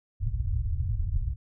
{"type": "low-pass noise", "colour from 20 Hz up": "white", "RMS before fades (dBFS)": -28, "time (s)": [0.2, 1.36], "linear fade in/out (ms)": 10, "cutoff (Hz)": 110, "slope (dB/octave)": 48, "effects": []}